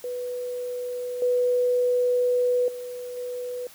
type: tone with level steps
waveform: sine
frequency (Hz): 493.9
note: B4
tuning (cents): 0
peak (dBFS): -28 / -19 / -32 / -29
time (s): 0.04-3.67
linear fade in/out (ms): 2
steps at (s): 1.22 / 2.68 / 3.17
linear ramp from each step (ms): 2
effects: white hiss -49 dBFS RMS until 3.74 s